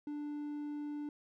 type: tone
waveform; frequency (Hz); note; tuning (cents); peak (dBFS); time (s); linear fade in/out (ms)
triangle; 294.5; D4; +5; -36; 0.07-1.09; 2
effects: none